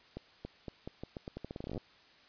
accelerating click train, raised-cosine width 2 ms, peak -27 dBFS, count 21, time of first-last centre 0.17-1.777 s, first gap 280 ms, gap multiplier 0.83, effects white hiss -61 dBFS RMS until 2.28 s + resampled to 11025 Hz

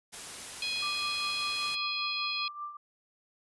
white noise, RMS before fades -42 dBFS, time 0.12-1.76 s, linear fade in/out 20 ms
harmonic tone, 832 Hz, G#5, 3 cents sharp, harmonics 3 / 4 / 5 / 6, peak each -35 / -37 / -35 / -43 dBFS, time 0.62-2.48 s, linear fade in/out 2 ms
sine tone with tremolo, 1181 Hz, D6, 9 cents sharp, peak -34 dBFS, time 0.82-2.77 s, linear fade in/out 5 ms, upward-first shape triangle, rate 5.1 Hz, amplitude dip 75%
effects resampled to 24000 Hz

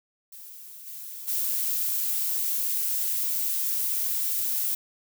violet noise with level steps, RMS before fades -44 / -39 / -27 dBFS, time 0.32-4.75 s, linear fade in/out 5 ms, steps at 0.86 / 1.27 s, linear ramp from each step 20 ms, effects none

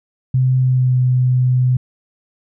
sine tone with pitch glide, 129 to 126.64 Hz, C3 to B2, -24 to +44 cents, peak -11 dBFS, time 0.34-1.77 s, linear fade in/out 5 ms, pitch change -32 cents, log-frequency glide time 0.59-0.98 s, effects none

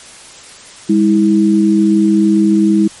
sine tone pair together, 203.4 / 323.4 Hz, G#3 / E4, -36 / -33 cents, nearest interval minor sixth, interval 803 cents, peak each -10 dBFS, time 0.89-2.88 s, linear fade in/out 10 ms, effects white hiss -36 dBFS RMS until 3 s + MP3 48 kbps

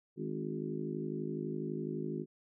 harmonic tone with a mistuned harmonic, 52 Hz, G#1, 3 cents sharp, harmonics 3 / 4 / 5 / 6 / 7 / 8, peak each -41 / -42 / -43 / -45 / -40 / -46 dBFS, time 0.16-2.26 s, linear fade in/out 50 ms, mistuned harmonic 5, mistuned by +42 cents, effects none

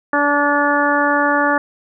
harmonic tone, 289.1 Hz, D4, 27 cents flat, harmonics 1 / 2 / 3 / 4 / 5 / 6, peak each -20 / -20 / -20 / -20 / -20 / -20 dBFS, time 0.13-1.58 s, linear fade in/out 2 ms, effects none

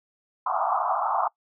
pink band-pass noise, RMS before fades -25 dBFS, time 0.46-1.28 s, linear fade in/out 5 ms, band 670 to 1300 Hz, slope 96 dB/octave, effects noise-tail reverb RT60 0.1 s tail -23 dB re dry

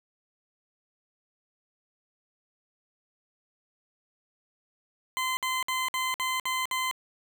20% pulse tone bursts, 1031 Hz, C6, 26 cents flat, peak -22 dBFS, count 7, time 5.17-6.912 s, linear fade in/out 0 ms, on 200 ms, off 57 ms, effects none

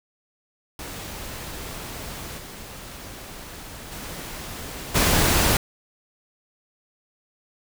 pink noise with level steps, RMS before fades -35 / -39 / -35 / -19 dBFS, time 0.79-5.57 s, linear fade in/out 2 ms, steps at 2.37 / 3.91 / 4.94 s, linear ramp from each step 20 ms, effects none

